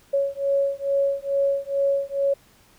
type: beating tone pair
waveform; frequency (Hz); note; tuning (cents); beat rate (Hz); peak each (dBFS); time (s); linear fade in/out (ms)
sine; 554.4 / 556.7; C#5 / C#5; 0 / +7; 2.3; -23; 0.13-2.34; 10
effects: pink hiss -56 dBFS RMS until 2.78 s